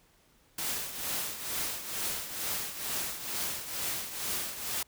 white noise with tremolo, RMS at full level -32 dBFS, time 0.58-4.83 s, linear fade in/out 5 ms, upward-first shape triangle, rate 2.2 Hz, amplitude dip 70%, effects pink hiss -65 dBFS RMS until 4.87 s

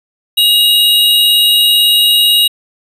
square tone pair together, 2862 / 3820 Hz, F7 / A#7, +42 / +42 cents, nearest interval perfect fourth, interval 500 cents, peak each -10 dBFS, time 0.37-2.48 s, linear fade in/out 10 ms, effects resampled to 32000 Hz

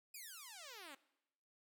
5% pulse exponential sweep, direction down, 2550 to 260.4 Hz, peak -40 dBFS, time 0.14-0.95 s, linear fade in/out 5 ms, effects noise-tail reverb RT60 0.9 s tail -20 dB re dry

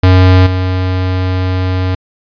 square tone with level steps, 92.5 Hz, F#2, in tune, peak -4 / -12 dBFS, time 0.03-1.95 s, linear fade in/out 5 ms, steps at 0.46 s, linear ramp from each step 10 ms, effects resampled to 11025 Hz

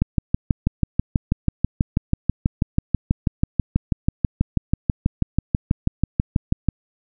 click train, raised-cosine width 5 ms, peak -4 dBFS, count 42, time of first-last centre 0.02-6.687 s, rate 6.15 Hz, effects none

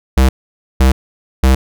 square tone bursts, 65.41 Hz, C2, in tune, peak -7 dBFS, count 3, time 0.17-1.55 s, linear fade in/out 5 ms, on 120 ms, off 510 ms, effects none

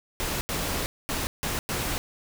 pink noise bursts at uneven times, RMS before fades -29 dBFS, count 5, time 0.2-0.41 / 0.49-0.86 / 1.09-1.27 / 1.43-1.59 / 1.69-1.98 s, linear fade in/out 0 ms, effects none

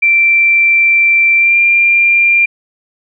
sine tone with pitch glide, 2349 to 2385 Hz, D7 to D7, 0 to +26 cents, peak -6 dBFS, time 0.02-2.46 s, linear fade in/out 10 ms, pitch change +26 cents, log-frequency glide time 1.37-1.57 s, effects none

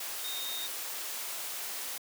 sine tone in noise, 3700 Hz, A#7, 14 cents flat, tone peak -37 dBFS, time 0.24-0.67 s, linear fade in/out 5 ms, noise white, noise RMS -38 dBFS, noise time 0-1.98 s, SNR -2 dB, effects high-pass 400 Hz 12 dB/octave

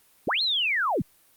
sine linear two-way sweep, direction up then down, 92.5 to 4285 to 96.2 Hz, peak -22 dBFS, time 0.27-1.02 s, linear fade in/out 5 ms, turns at 0.42 s, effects white hiss -60 dBFS RMS until 1.36 s + Opus 32 kbps

